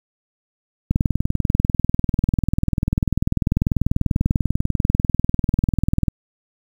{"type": "click train", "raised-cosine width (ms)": 5, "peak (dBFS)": -5, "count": 106, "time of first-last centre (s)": [0.91, 6.082], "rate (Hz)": 20.3, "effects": ["7-bit"]}